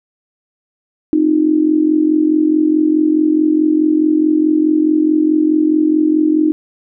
sine tone with amplitude modulation, 309.1 Hz, D#4, 11 cents flat, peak -6 dBFS, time 1.13-6.52 s, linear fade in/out 0 ms, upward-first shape sine, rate 44.7 Hz, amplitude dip 75%, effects none

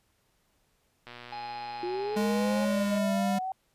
click train, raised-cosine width 0.3 ms, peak -28 dBFS, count 232, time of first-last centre 1.07-2.979 s, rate 121 Hz
harmonic tone, 831 Hz, G#5, 1 cent sharp, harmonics 1 / 3 / 5 / 6, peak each -36 / -52 / -51 / -56 dBFS, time 1.32-2.65 s, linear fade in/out 5 ms
sine linear sweep, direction up, 349.2 to 769 Hz, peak -30 dBFS, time 1.83-3.52 s, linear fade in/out 2 ms
square tone with pitch glide, 207.7 to 197.18 Hz, G#3 to G3, 0 to +10 cents, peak -27 dBFS, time 2.16-3.39 s, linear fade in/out 10 ms, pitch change -90 cents, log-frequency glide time 2.68-3.12 s
effects pink hiss -71 dBFS RMS until 3.74 s + resampled to 32000 Hz

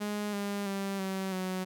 sawtooth tone with pitch steps, 207.7 / 202 / 196.5 / 191.12 / 185.9 Hz, G#3 / G#3 / G3 / G3 / F#3, 0 / -48 / +4 / -44 / +8 cents, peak -28 dBFS, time 0-1.65 s, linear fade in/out 20 ms, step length 330 ms, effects none

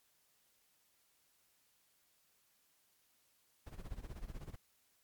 brown noise with tremolo, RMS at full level -44 dBFS, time 3.66-4.56 s, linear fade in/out 10 ms, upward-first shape sine, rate 16 Hz, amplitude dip 85%, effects white hiss -74 dBFS RMS until 5.03 s + MP3 96 kbps

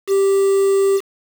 triangle tone with quantisation, 392 Hz, G4, in tune, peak -10 dBFS, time 0.07-1.01 s, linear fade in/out 50 ms, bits 5, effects none

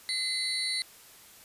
sine tone cluster, 2051 / 4014 / 4389 / 9270 Hz, C7 / B7 / C#8 / D9, -35 / +27 / -18 / -24 cents, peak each -35 / -32 / -33 / -38 dBFS, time 0.09-0.82 s, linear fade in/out 0 ms, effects white hiss -53 dBFS RMS until 1.44 s + resampled to 32000 Hz

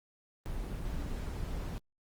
brown noise, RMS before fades -37 dBFS, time 0.46-1.78 s, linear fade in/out 0 ms, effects Opus 24 kbps

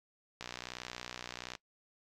click train, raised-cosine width 0.2 ms, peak -23 dBFS, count 71, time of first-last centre 0.41-1.552 s, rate 61.3 Hz, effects noise-tail reverb RT60 0.1 s tail -22 dB re dry + MP3 96 kbps

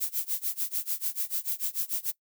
violet noise with tremolo, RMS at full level -28 dBFS, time 0-2.12 s, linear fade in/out 20 ms, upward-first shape sine, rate 6.8 Hz, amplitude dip 95%, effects noise-tail reverb RT60 0.1 s tail -21 dB re dry

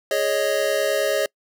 square chord, Ab suspended fourth, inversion none, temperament just, 415.3 / 553.7 / 623 Hz, Ab4 / Db5 / Eb5, 0 / -2 / +2 cents, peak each -27 / -23 / -24 dBFS, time 0.11-1.26 s, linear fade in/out 2 ms, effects noise-tail reverb RT60 0.1 s tail -26 dB re dry

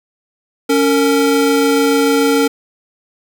square tone pair together, 279.5 / 456.9 Hz, C#4 / A#4, +14 / -35 cents, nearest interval major sixth, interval 851 cents, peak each -14 dBFS, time 0.69-2.48 s, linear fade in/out 10 ms, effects none

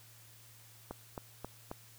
click train, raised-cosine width 1 ms, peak -26 dBFS, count 4, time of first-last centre 0.91-1.714 s, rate 3.73 Hz, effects added 113 Hz sine -60 dBFS peak until 1.98 s + white hiss -59 dBFS RMS until 1.98 s

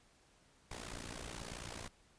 pink noise with amplitude modulation, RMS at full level -43 dBFS, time 0.71-1.88 s, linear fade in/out 5 ms, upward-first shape sine, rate 58.4 Hz, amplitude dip 80%, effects pink hiss -68 dBFS RMS until 2.18 s + resampled to 22050 Hz

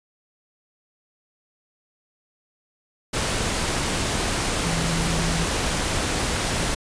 sine tone in noise, 164.81 Hz, E3, in tune, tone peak -25 dBFS, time 4.65-5.45 s, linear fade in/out 10 ms, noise pink, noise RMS -24 dBFS, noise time 3.13-6.75 s, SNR -4 dB, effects resampled to 22050 Hz

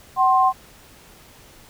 sine tone pair together, 756 / 1054.7 Hz, F#5 / C6, +37 / +14 cents, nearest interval tritone, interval 577 cents, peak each -16 dBFS, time 0.16-0.53 s, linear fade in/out 50 ms, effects pink hiss -48 dBFS RMS until 1.69 s

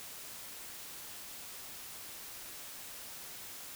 silence, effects white hiss -47 dBFS RMS until 3.75 s

